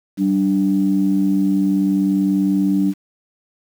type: tone pair together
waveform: sine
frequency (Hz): 192.5 / 293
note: G3 / D4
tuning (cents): -31 / -4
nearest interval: perfect fifth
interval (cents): 727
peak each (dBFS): -16 / -16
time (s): 0.17-2.94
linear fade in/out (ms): 50
effects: tanh soft clip ceiling -6 dBFS + 7-bit